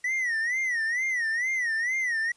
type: tone with vibrato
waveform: triangle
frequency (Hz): 1937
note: B6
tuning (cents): -34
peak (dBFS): -23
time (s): 0.04-2.32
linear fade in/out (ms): 5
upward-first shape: sine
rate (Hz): 2.2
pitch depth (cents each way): 150
effects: white hiss -62 dBFS RMS until 2.36 s + resampled to 22050 Hz